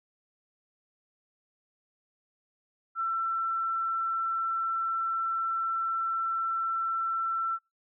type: tone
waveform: sine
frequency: 1342 Hz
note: E6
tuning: 31 cents sharp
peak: -27 dBFS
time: 2.95-7.59 s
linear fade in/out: 50 ms
effects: noise-tail reverb RT60 0.2 s tail -24 dB re dry